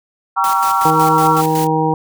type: chord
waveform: sine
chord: G diminished seventh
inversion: none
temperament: just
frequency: 784 / 940.8 / 1128.9 / 1354.7 Hz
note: G5 / Bb5 / Db6 / Fb6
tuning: 0 / +16 / +31 / +47 cents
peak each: -19 / -17 / -18 / -17 dBFS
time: 0.36-1.42 s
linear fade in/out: 20 ms
type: noise with tremolo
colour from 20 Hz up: white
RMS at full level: -26 dBFS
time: 0.44-1.67 s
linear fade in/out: 0 ms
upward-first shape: square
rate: 5.4 Hz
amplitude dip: 65%
type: harmonic tone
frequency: 157.9 Hz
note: D#3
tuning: 26 cents sharp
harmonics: 1 / 2 / 3 / 5 / 6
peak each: -19 / -19 / -19 / -19 / -19 dBFS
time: 0.85-1.94 s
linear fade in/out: 2 ms
effects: none